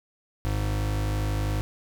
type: tone pair together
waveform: square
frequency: 51.47 / 103.3 Hz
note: G#1 / G#2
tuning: -15 / -9 cents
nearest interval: octave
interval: 1206 cents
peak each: -28 dBFS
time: 0.45-1.61 s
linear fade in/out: 0 ms
effects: none